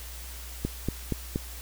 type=click train; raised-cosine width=3 ms; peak=-14 dBFS; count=4; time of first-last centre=0.65-1.359 s; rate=4.23 Hz; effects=added 60 Hz sine -40 dBFS peak until 1.61 s + white hiss -44 dBFS RMS until 1.61 s